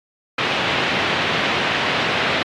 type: band-pass noise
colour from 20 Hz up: white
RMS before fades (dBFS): -21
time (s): 0.38-2.43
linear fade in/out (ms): 5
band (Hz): 100 to 3200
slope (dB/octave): 24
effects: AAC 48 kbps